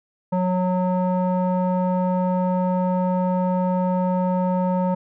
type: tone with low-pass filter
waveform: square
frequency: 183 Hz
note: F#3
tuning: 19 cents flat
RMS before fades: -21 dBFS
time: 0.32-4.95 s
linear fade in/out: 10 ms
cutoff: 800 Hz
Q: 4.8
effects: none